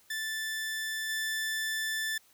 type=tone with level steps; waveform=sawtooth; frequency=1760 Hz; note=A6; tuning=in tune; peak=-29 / -27 dBFS; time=0.1-2.18 s; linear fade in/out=5 ms; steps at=1.09 s; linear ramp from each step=5 ms; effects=white hiss -63 dBFS RMS until 2.33 s